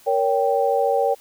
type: chord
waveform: sine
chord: G diminished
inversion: first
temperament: equal with one note detuned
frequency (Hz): 466.2 / 560.2 / 784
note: Bb4 / Db5 / G5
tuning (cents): 0 / +18 / 0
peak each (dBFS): -21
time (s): 0.06-1.15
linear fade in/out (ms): 20
effects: white hiss -51 dBFS RMS until 1.2 s